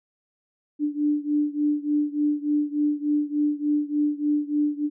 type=beating tone pair; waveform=sine; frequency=294.4 / 297.8 Hz; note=D4 / D4; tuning=+4 / +24 cents; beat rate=3.4 Hz; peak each=-23 / -25 dBFS; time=0.79-4.9 s; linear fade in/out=50 ms; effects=none